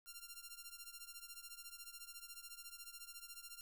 5% pulse ring-modulated tone, 1387 Hz, F6, 12 cents flat, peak -37 dBFS, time 0.06-3.61 s, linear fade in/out 0 ms, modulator 1380 Hz, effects none

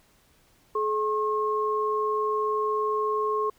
sine tone pair together, 427 / 1078.3 Hz, G#4 / C#6, +48 / -48 cents, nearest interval octave + major third, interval 1604 cents, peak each -26 dBFS, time 0.75-3.5 s, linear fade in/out 5 ms, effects pink hiss -62 dBFS RMS until 3.58 s

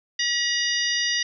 harmonic tone with a mistuned harmonic, 963 Hz, B5, 44 cents flat, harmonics 2 / 3 / 4 / 5 / 6, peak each -26 / -29 / -29 / -27 / -29 dBFS, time 0.19-1.23 s, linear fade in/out 5 ms, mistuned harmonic 4, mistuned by -81 cents, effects none

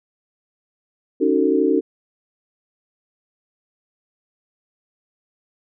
sine chord, D# half-diminished seventh, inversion third, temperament just, 280 / 311.1 / 373.4 / 448 Hz, C#4 / D#4 / F#4 / A4, +18 / 0 / +16 / +31 cents, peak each -20 dBFS, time 1.2-1.81 s, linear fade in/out 20 ms, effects none

